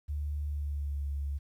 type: tone with pitch glide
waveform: sine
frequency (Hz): 73.42 to 70.71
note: D2 to C#2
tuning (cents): 0 to +35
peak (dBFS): -31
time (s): 0.08-1.39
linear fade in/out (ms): 20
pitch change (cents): -65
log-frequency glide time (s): 0.45-1.06
effects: 11-bit